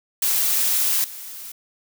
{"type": "noise with level steps", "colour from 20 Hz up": "blue", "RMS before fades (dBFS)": [-20, -36], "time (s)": [0.22, 1.52], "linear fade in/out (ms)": 5, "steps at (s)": 1.04, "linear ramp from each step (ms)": 2, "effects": []}